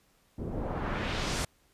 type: noise with low-pass filter sweep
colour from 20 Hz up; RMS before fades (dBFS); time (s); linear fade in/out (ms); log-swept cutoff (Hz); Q
pink; -33; 0.38-1.45; 5; 300 to 9600; 1.1
effects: pink hiss -67 dBFS RMS until 1.73 s + resampled to 32000 Hz